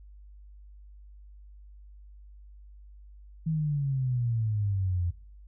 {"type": "exponential sweep", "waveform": "sine", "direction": "down", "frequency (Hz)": [162.6, 85.1], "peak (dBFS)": -25, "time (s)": [3.46, 5.11], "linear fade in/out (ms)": 10, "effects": ["noise-tail reverb RT60 0.6 s tail -23 dB re dry", "added 50 Hz sine -47 dBFS peak until 5.47 s"]}